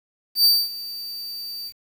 45% pulse tone with ADSR envelope, 4630 Hz, D8, 25 cents flat, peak -11 dBFS, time 0.35-1.73 s, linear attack 96 ms, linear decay 240 ms, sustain -19 dB, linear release 60 ms, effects 8-bit

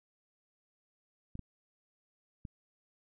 clicks, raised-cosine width 5 ms, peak -30 dBFS, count 3, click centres 1.354 / 1.393 / 2.452 s, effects none

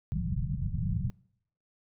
white low-pass noise, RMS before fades -31 dBFS, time 0.12-1.1 s, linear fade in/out 0 ms, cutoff 190 Hz, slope 96 dB/octave, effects noise-tail reverb RT60 0.7 s tail -25 dB re dry

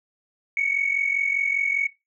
sine tone pair together, 2213 / 2258 Hz, C#7 / C#7, -3 / +31 cents, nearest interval unison, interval 34 cents, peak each -21 / -25 dBFS, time 0.57-1.87 s, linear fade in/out 2 ms, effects noise-tail reverb RT60 0.2 s tail -18 dB re dry + tanh soft clip ceiling -13 dBFS

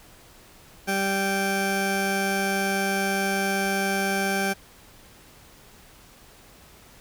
20% pulse tone pair together, 195.5 / 782 Hz, G3 / G5, -4 / -4 cents, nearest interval 2 octaves, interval 2400 cents, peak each -21 / -21 dBFS, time 0.87-4.54 s, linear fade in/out 20 ms, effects pink hiss -51 dBFS RMS until 7 s

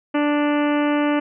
harmonic tone, 293.7 Hz, D4, in tune, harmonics 1 / 2 / 3 / 4 / 5 / 6 / 7 / 8 / 9 / 10, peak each -18 / -24 / -28 / -30 / -32 / -34 / -35 / -36 / -37 / -38 dBFS, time 0.14-1.2 s, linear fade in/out 10 ms, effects none

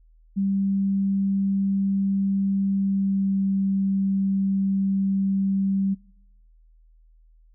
sine tone with pitch glide, 196 to 194.76 Hz, G3 to G3, 0 to -11 cents, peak -20 dBFS, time 0.36-5.95 s, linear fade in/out 20 ms, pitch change -11 cents, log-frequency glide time 2.76-3.41 s, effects noise-tail reverb RT60 0.9 s tail -26 dB re dry + added 40 Hz sine -52 dBFS peak until 7.54 s

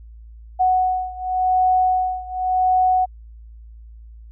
sine beating tone pair, 740 / 740.9 Hz, F#5 / F#5, 0 / +2 cents, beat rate 0.9 Hz, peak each -18 / -20 dBFS, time 0.59-3.06 s, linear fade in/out 20 ms, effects added 56 Hz sine -38 dBFS peak until 4.31 s

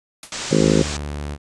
white noise with exponential decay, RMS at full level -31 dBFS, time 0.23-0.38 s, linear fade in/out 1 ms, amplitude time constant 31 ms
white low-pass noise, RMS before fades -29 dBFS, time 0.32-0.97 s, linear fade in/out 2 ms, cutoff 7800 Hz, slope 48 dB/octave
harmonic tone, 52.9 Hz, G#1, 33 cents sharp, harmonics 3 / 4 / 5 / 6 / 7 / 8 / 9 / 10, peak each -19 / -20 / -21 / -22 / -22 / -23 / -24 / -24 dBFS, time 0.51-0.83 s, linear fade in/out 5 ms
sawtooth tone with pitch glide, 75 to 73.03 Hz, D2 to D2, +37 to -9 cents, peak -22 dBFS, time 0.57-1.38 s, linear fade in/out 50 ms, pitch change -46 cents, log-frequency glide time 0.76-0.97 s
effects resampled to 24000 Hz

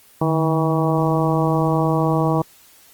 harmonic tone with a mistuned harmonic, 160.9 Hz, E3, 42 cents flat, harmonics 1 / 2 / 3 / 4 / 5 / 6 / 7, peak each -19 / -22 / -24 / -25 / -26 / -27 / -27 dBFS, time 0.21-2.42 s, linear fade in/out 5 ms, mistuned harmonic 1, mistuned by -78 cents, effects white hiss -50 dBFS RMS until 2.93 s + Opus 24 kbps

